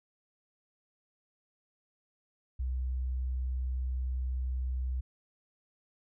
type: tone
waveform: sine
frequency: 63.6 Hz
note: C2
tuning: 48 cents flat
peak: -30 dBFS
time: 2.59-5.01 s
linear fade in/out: 10 ms
effects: none